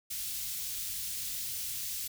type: band-stop noise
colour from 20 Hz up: white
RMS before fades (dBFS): -37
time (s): 0.1-2.08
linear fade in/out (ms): 10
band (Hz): 110 to 3300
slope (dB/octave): 12
effects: none